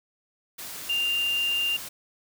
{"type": "tone in noise", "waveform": "sine", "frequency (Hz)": 2794, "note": "F7", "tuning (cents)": 0, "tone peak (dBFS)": -23, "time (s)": [0.89, 1.77], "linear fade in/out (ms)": 10, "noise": "white", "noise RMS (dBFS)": -38, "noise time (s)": [0.58, 1.89], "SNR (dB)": 12, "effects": []}